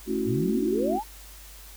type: chord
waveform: sine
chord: F# minor seventh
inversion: first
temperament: equal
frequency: 220 / 277.2 / 329.6 / 370 Hz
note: A3 / C#4 / E4 / F#4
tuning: 0 / 0 / 0 / 0 cents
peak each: -30 / -31 / -31 / -28 dBFS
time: 0.06-1 s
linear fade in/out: 50 ms
type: exponential sweep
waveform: sine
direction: up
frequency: 101.2 to 932.3 Hz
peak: -26 dBFS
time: 0.25-1.04 s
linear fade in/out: 50 ms
effects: added 50 Hz sine -46 dBFS peak until 1.76 s + white hiss -48 dBFS RMS until 1.76 s